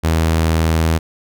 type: tone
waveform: sawtooth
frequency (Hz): 80.9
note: E2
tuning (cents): -32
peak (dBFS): -9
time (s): 0.03-0.99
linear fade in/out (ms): 20
effects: none